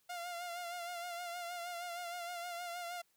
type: tone with vibrato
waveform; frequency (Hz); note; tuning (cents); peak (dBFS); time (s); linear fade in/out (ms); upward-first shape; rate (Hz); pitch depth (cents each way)
sawtooth; 698.5; F5; 0; -37; 0.09-3.02; 10; sine; 6.4; 42
effects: white hiss -75 dBFS RMS until 3.16 s